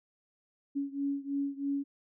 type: beating tone pair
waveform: sine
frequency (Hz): 278.9 / 282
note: C#4 / C#4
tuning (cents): +11 / +30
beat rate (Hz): 3.1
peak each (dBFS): -33 / -35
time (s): 0.75-1.84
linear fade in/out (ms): 20
effects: none